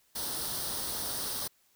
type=noise with comb filter; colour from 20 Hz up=white; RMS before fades=-35 dBFS; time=0.15-1.48 s; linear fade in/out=10 ms; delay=0.21 ms; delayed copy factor=+0.7; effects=white hiss -68 dBFS RMS until 1.75 s